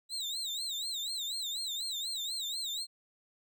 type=tone with vibrato; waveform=35% pulse; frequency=3878 Hz; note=B7; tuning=32 cents flat; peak=-33 dBFS; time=0.09-2.87 s; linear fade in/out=50 ms; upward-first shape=sine; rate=4.1 Hz; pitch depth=150 cents each way; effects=none